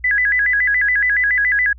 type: tone with vibrato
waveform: sine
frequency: 1819 Hz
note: A#6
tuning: 43 cents flat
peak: -13 dBFS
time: 0.04-1.73 s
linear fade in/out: 5 ms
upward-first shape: square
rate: 7.1 Hz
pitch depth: 160 cents each way
effects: added 60 Hz sine -37 dBFS peak until 1.78 s